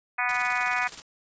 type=harmonic tone; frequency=246.5 Hz; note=B3; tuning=3 cents flat; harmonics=3 / 4 / 5 / 6 / 7 / 8 / 9 / 10; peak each=-32 / -32 / -32 / -32 / -32 / -32 / -32 / -32 dBFS; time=0.18-0.88 s; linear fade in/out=10 ms
type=noise with tremolo; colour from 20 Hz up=white; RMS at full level=-38 dBFS; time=0.29-1.02 s; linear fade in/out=0 ms; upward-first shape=square; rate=19 Hz; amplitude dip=60%
effects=resampled to 16000 Hz